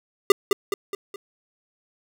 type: tone with echo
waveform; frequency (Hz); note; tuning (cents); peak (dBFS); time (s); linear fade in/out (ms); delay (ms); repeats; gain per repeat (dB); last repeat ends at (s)
square; 400; G4; +35; -10; 0.3-0.32; 2; 210; 4; -6; 1.16
effects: none